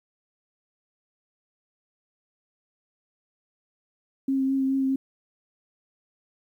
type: tone with vibrato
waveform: sine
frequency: 268 Hz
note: C4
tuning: 42 cents sharp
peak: -21 dBFS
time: 4.28-4.96 s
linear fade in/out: 5 ms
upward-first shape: triangle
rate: 4.7 Hz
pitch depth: 19 cents each way
effects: 10-bit